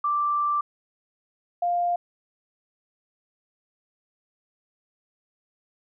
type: tone pair in turn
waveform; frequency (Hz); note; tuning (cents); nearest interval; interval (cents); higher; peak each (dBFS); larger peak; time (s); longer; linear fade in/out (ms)
sine; 1174.7 / 700.7; D6 / F5; 0 / +6; major sixth; 894; first; -21; neither; 0.04-0.61 / 1.62-1.96; first; 5
effects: none